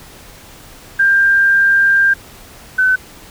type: tone pair in turn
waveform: sine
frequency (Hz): 1592 / 1515.7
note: G6 / F#6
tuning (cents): +26 / +41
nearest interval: minor second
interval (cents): 85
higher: first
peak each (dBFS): -8 / -9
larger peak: first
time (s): 0.99-2.14 / 2.78-2.96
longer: first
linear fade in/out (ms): 10
effects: pink hiss -39 dBFS RMS until 3.3 s